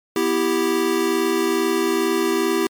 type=chord; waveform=square; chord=E minor; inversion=second; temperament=equal; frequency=246.9 / 329.6 / 392 Hz; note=B3 / E4 / G4; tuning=0 / 0 / 0 cents; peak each=-27 / -22 / -21 dBFS; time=0.16-2.67 s; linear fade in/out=2 ms; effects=MP3 96 kbps